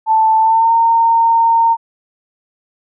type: tone with pitch glide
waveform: sine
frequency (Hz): 882 to 917.3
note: A5 to A#5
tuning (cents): +4 to -28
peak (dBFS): -8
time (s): 0.06-1.77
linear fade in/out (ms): 50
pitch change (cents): +68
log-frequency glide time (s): 0.39-0.72
effects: none